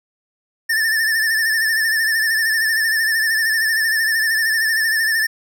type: tone with vibrato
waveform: square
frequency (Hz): 1778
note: A6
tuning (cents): +18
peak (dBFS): -16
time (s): 0.69-5.27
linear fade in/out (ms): 10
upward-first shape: sine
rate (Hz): 13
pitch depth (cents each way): 57
effects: none